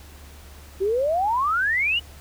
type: exponential sweep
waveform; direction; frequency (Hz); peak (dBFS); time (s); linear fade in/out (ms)
sine; up; 370 to 2991; -19; 0.8-2; 20
effects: added 72 Hz sine -43 dBFS peak until 2.2 s + pink hiss -48 dBFS RMS until 2.2 s